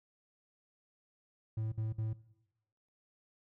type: tone bursts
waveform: triangle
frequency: 110 Hz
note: A2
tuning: in tune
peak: -31 dBFS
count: 3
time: 1.57-2.132 s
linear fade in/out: 5 ms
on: 150 ms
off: 56 ms
effects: noise-tail reverb RT60 0.9 s tail -19 dB re dry